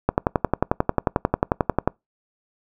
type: click train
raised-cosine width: 1 ms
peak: -3 dBFS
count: 21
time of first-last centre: 0.09-1.876 s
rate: 11.2 Hz
effects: noise-tail reverb RT60 0.2 s tail -26 dB re dry